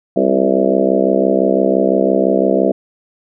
harmonic tone with a mistuned harmonic, 65.9 Hz, C2, 13 cents sharp, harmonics 3 / 4 / 5 / 6 / 7 / 8 / 9 / 10, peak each -19 / -19 / -19 / -19 / -19 / -19 / -19 / -19 dBFS, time 0.16-2.72 s, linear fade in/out 5 ms, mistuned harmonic 5, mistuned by +42 cents, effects none

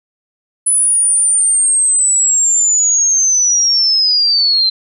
sine linear sweep, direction down, 10040 to 4082 Hz, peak -9 dBFS, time 0.66-4.7 s, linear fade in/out 10 ms, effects none

